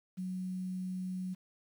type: tone with quantisation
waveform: sine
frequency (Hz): 184.7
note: F#3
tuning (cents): -3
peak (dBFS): -35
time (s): 0.17-1.35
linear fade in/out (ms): 20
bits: 10
effects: none